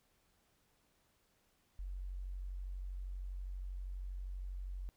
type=tone; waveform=sine; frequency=46.25 Hz; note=F#1; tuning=in tune; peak=-40 dBFS; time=1.79-4.89 s; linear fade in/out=0 ms; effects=pink hiss -75 dBFS RMS until 4.96 s